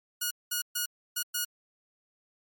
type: tone bursts at uneven times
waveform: 5% pulse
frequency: 1448 Hz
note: F#6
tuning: 38 cents flat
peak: -17 dBFS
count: 5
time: 0.21-0.31 / 0.51-0.62 / 0.75-0.86 / 1.16-1.23 / 1.34-1.45 s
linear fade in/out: 10 ms
effects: MP3 96 kbps